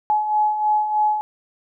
sine beating tone pair, 846 / 849.2 Hz, G#5 / G#5, +32 / +38 cents, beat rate 3.2 Hz, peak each -25 / -17 dBFS, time 0.1-1.21 s, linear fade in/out 0 ms, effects none

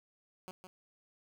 10% pulse tone with echo, 185 Hz, F#3, in tune, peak -36 dBFS, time 0.48-0.51 s, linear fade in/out 0 ms, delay 160 ms, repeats 1, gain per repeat -6 dB, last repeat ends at 0.67 s, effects 13-bit

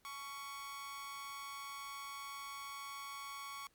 sawtooth tone with amplitude modulation, 1115 Hz, C#6, 10 cents sharp, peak -38 dBFS, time 0.05-3.67 s, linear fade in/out 0 ms, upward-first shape sine, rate 258 Hz, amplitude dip 60%, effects pink hiss -73 dBFS RMS until 3.74 s + MP3 96 kbps

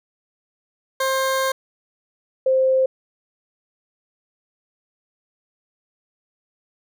20% pulse / sine tone pair in turn, 530 / 523.9 Hz, C5 / C5, +22 / +2 cents, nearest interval unison, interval 20 cents, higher first, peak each -14 dBFS, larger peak neither, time 1-1.52 / 2.46-2.86 s, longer first, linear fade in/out 5 ms, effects none

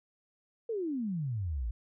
sine exponential sweep, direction down, 476.8 to 51.91 Hz, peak -31 dBFS, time 0.69-1.71 s, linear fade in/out 5 ms, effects none

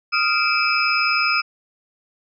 sine tone cluster, 1250 / 1389 / 2341 / 2589 / 5090 Hz, D#6 / F6 / D7 / E7 / D#8, +8 / -10 / -6 / -32 / +39 cents, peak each -23 dBFS, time 0.12-1.42 s, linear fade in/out 20 ms, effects none

